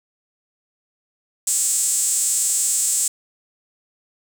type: tone with high-pass filter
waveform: sawtooth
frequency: 278.9 Hz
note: C#4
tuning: 11 cents sharp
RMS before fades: -20 dBFS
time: 1.47-3.08 s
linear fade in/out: 5 ms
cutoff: 7800 Hz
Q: 5.9
effects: none